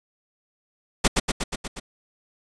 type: noise with echo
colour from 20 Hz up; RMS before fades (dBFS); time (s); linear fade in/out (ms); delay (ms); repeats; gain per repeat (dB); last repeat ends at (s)
pink; -17; 1.04-1.08; 10; 120; 6; -3; 1.8
effects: resampled to 22050 Hz